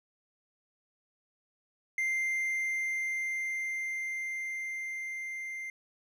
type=tone with level ramp; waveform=triangle; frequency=2093 Hz; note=C7; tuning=in tune; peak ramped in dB=-26 to -35 dBFS; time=1.98-5.7 s; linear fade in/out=2 ms; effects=none